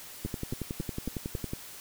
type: two click trains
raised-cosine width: 3 ms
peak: -20 / -23 dBFS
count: 15 / 5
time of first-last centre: 0.25-1.534 / 0.26-1.353 s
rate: 10.9 / 3.66 Hz
effects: white hiss -46 dBFS RMS until 1.8 s